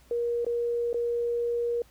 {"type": "tone with dropouts", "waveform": "sine", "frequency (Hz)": 474, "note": "A#4", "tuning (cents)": 29, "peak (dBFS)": -25, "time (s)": [0.11, 1.82], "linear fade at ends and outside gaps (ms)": 2, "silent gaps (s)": [[0.447, 0.465], [0.93, 0.943]], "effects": ["added 60 Hz sine -57 dBFS peak until 1.9 s", "pink hiss -60 dBFS RMS until 1.9 s"]}